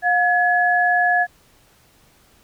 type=tone pair together; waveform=sine; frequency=713.9 / 1698 Hz; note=F5 / G#6; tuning=+38 / +38 cents; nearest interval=octave + minor third; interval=1500 cents; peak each=-17 dBFS; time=0.02-1.27 s; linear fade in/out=50 ms; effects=pink hiss -55 dBFS RMS until 2.43 s